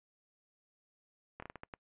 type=slowing click train; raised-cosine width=0.5 ms; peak=-29 dBFS; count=7; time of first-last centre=1.4-1.738 s; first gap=24 ms; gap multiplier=1.34; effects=noise-tail reverb RT60 0.1 s tail -25 dB re dry + resampled to 8000 Hz